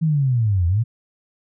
sine linear two-way sweep, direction down then up, 164.81 to 82.41 to 121.9 Hz, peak -15 dBFS, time 0.01-0.84 s, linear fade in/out 20 ms, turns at 0.67 s, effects none

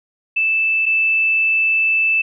sine tone pair in turn, 2637 / 2637 Hz, E7 / E7, 0 / 0 cents, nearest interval unison, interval 0 cents, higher neither, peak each -14 / -13 dBFS, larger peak second, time 0.36-0.86 / 0.86-2.22 s, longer second, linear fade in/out 10 ms, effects none

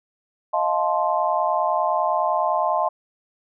sine chord, F dominant seventh, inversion third, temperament just, 628.6 / 698.5 / 873.1 / 1047.7 Hz, Eb5 / F5 / A5 / C6, +18 / 0 / -14 / +2 cents, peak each -24 dBFS, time 0.53-2.89 s, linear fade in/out 10 ms, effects none

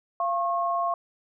sine tone pair together, 690 / 1086.1 Hz, F5 / C#6, -21 / -36 cents, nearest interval minor sixth, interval 785 cents, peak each -26 dBFS, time 0.2-0.94 s, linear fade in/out 2 ms, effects none

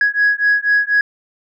sine beating tone pair, 1664 / 1668.1 Hz, G#6 / G#6, +3 / +7 cents, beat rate 4.1 Hz, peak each -14 dBFS, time 0.01-1.01 s, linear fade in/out 2 ms, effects tanh soft clip ceiling -7 dBFS

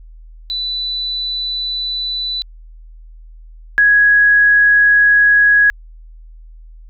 sine tone pair in turn, 3980 / 1665.2 Hz, B7 / G#6, +13 / +4 cents, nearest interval octave + minor third, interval 1509 cents, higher first, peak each -18 / -7 dBFS, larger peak second, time 0.5-2.42 / 3.78-5.7 s, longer neither, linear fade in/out 0 ms, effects added 40 Hz sine -35 dBFS peak until 6.89 s

